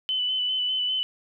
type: tone with vibrato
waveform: sine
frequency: 3011 Hz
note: F#7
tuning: 30 cents sharp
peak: -23 dBFS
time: 0.09-1.03 s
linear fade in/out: 0 ms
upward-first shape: square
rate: 5 Hz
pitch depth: 19 cents each way
effects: none